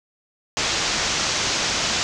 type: low-pass noise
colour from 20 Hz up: white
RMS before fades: -23 dBFS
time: 0.57-2.03 s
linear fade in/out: 0 ms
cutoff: 6800 Hz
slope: 48 dB/octave
effects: none